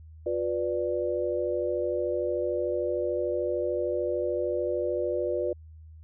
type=chord; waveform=sine; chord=B diminished; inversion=second; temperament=equal with one note detuned; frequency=357.4 / 493.9 / 587.3 Hz; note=F4 / B4 / D5; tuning=+40 / 0 / 0 cents; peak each=-30 dBFS; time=0.26-5.53 s; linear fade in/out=5 ms; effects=added 79 Hz sine -45 dBFS peak until 6.03 s